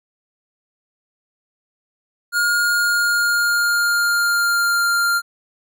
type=tone with pitch glide; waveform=square; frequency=1425 to 1394.9 Hz; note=F6 to F6; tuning=+34 to -2 cents; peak=-16 dBFS; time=2.32-5.22 s; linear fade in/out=50 ms; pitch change=-36 cents; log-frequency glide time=2.63-4.91 s; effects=none